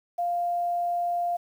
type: tone with quantisation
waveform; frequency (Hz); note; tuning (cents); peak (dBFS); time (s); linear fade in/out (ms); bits
sine; 698; F5; -1; -24; 0.18-1.37; 10; 9
effects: none